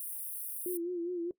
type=high-pass noise; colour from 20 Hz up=pink; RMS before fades=-40 dBFS; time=0-0.77 s; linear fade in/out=0 ms; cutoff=9200 Hz; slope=96 dB/octave
type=tone with vibrato; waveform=sine; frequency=349.2 Hz; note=F4; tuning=in tune; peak=-32 dBFS; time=0.66-1.31 s; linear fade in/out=2 ms; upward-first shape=sine; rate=4.9 Hz; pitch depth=66 cents each way
effects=noise-tail reverb RT60 0.1 s tail -19 dB re dry